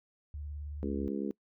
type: tone with vibrato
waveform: sine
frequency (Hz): 73.42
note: D2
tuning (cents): 0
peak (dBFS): -38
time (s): 0.34-1.08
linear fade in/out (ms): 0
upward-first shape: triangle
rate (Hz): 19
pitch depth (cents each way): 88
type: harmonic tone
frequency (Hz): 69.3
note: C#2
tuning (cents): 0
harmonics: 3 / 4 / 5 / 6 / 7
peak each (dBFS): -36 / -37 / -39 / -40 / -45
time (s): 0.83-1.31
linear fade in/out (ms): 0
effects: noise-tail reverb RT60 0.1 s tail -24 dB re dry